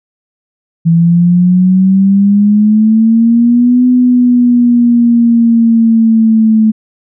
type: exponential two-way sweep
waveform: sine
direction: up then down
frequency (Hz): 164.81 to 250.8 to 217.6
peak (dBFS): -4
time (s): 0.85-6.72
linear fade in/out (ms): 20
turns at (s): 3.86
effects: none